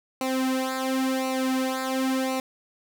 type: tone with flanger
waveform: sawtooth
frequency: 261.6 Hz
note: C4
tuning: in tune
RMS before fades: -26 dBFS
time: 0.21-2.4 s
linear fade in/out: 2 ms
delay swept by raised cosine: 0.59 to 3.49 ms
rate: 0.94 Hz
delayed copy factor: -0.85
effects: none